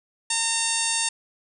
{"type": "harmonic tone", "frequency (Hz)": 912, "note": "A#5", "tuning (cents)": -38, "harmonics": [1, 2, 3, 4, 5, 6, 7, 8, 9, 10], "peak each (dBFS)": [-33, -34, -31, -31, -32, -34, -32, -32, -30, -28], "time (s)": [0.3, 1.09], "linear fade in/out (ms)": 5, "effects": []}